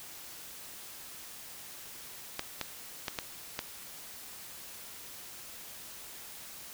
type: clicks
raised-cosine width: 0.2 ms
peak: -15 dBFS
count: 5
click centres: 2.394 / 2.613 / 3.082 / 3.188 / 3.591 s
effects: white hiss -47 dBFS RMS until 6.73 s